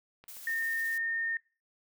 click train, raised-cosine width 0.3 ms, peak -37 dBFS, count 4, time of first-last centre 0.24-0.624 s, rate 7.81 Hz
blue noise with tremolo, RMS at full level -45 dBFS, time 0.28-0.98 s, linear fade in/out 2 ms, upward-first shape triangle, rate 14 Hz, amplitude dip 30%
sine tone, 1827 Hz, A#6, 35 cents flat, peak -29 dBFS, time 0.47-1.37 s, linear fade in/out 2 ms
effects noise-tail reverb RT60 0.4 s tail -25 dB re dry

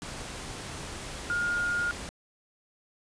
sine tone in noise, 1421 Hz, F6, 30 cents sharp, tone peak -26 dBFS, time 1.3-1.91 s, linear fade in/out 0 ms, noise pink, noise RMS -39 dBFS, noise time 0.02-2.09 s, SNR +10 dB, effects resampled to 22050 Hz

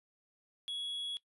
triangle tone, 3350 Hz, G#7, 14 cents sharp, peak -35 dBFS, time 0.68-1.17 s, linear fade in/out 0 ms, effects noise-tail reverb RT60 0.1 s tail -18 dB re dry + resampled to 32000 Hz

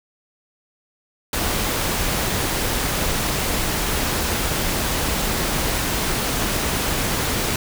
pink noise, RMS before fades -22 dBFS, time 1.33-7.56 s, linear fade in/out 2 ms, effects none

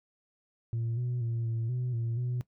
sine tone with pitch steps, 115.5 / 123 / 115.9 / 114.2 / 124.8 / 115.7 / 123.5 Hz, A#2 / B2 / A#2 / A#2 / B2 / A#2 / B2, -16 / -7 / -10 / -35 / +19 / -13 / 0 cents, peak -27 dBFS, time 0.73-2.41 s, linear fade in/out 0 ms, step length 240 ms, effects noise-tail reverb RT60 0.1 s tail -20 dB re dry + tanh soft clip ceiling -27 dBFS

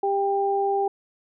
sine tone pair together, 396.5 / 793 Hz, G4 / G5, +20 / +20 cents, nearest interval octave, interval 1200 cents, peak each -23 dBFS, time 0.03-0.88 s, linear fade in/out 5 ms, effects none

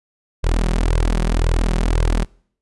sawtooth tone with flanger, 41 Hz, E1, 9 cents flat, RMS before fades -17 dBFS, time 0.43-2.25 s, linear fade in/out 20 ms, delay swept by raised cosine 1.9 to 5.5 ms, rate 1.9 Hz, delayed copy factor +0.8, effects noise-tail reverb RT60 0.6 s tail -26 dB re dry + resampled to 24000 Hz

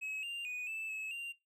triangle tone with pitch steps, 2564 / 2789 / 2478 / 2636 / 2586 / 2777 Hz, E7 / F7 / D#7 / E7 / E7 / F7, -49 / -3 / -8 / -1 / -34 / -10 cents, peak -37 dBFS, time 0.01-1.33 s, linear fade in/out 20 ms, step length 220 ms, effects noise-tail reverb RT60 0.2 s tail -20 dB re dry

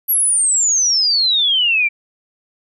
sine exponential sweep, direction down, 11840 to 2313 Hz, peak -12 dBFS, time 0.08-1.89 s, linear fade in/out 20 ms, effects none

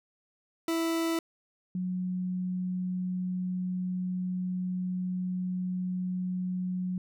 40% pulse / sine tone pair in turn, 329.6 / 182.65 Hz, E4 / F#3, 0 / -22 cents, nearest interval minor seventh, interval 1022 cents, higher first, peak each -26 / -29 dBFS, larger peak first, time 0.68-1.19 / 1.75-6.98 s, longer second, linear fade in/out 2 ms, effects none

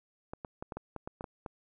clicks, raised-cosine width 1 ms, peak -25 dBFS, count 10, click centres 0.335 / 0.448 / 0.625 / 0.722 / 0.77 / 0.963 / 1.075 / 1.209 / 1.242 / 1.462 s, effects none

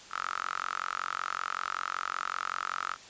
sawtooth tone with high-pass filter, 45.28 Hz, F#1, 37 cents flat, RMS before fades -35 dBFS, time 0.1-2.97 s, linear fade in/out 50 ms, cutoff 1300 Hz, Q 9.3, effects white hiss -50 dBFS RMS until 3.09 s + resampled to 16000 Hz

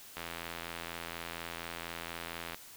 click train, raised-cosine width 0.3 ms, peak -23 dBFS, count 201, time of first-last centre 0.17-2.545 s, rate 84.2 Hz, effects white hiss -52 dBFS RMS until 2.76 s

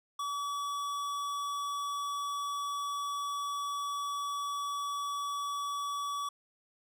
sine tone with tanh clipping, 1142 Hz, D6, 49 cents flat, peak -35 dBFS, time 0.19-6.29 s, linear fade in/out 5 ms, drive 18 dB, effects none

